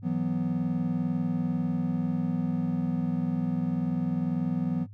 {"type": "chord", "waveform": "triangle", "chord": "E suspended second", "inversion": "none", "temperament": "equal", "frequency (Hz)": [164.81, 185, 246.9], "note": ["E3", "F#3", "B3"], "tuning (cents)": [0, 0, 0], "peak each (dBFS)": -28, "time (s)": [0.02, 4.87], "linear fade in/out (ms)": 50, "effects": ["noise-tail reverb RT60 0.1 s tail -17 dB re dry", "added 102 Hz sine -43 dBFS peak until 4.93 s"]}